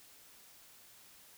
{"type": "silence", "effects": ["white hiss -59 dBFS RMS until 1.37 s"]}